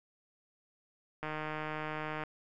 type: click train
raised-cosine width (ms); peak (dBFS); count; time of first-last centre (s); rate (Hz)
0.5; -23; 156; 1.23-2.236; 154
effects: none